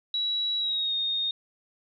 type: tone with pitch glide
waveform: sine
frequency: 3900 to 3696 Hz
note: B7 to A#7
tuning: -23 to -16 cents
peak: -25 dBFS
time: 0.14-1.31 s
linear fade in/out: 2 ms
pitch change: -93 cents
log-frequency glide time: 0.58-0.94 s
effects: none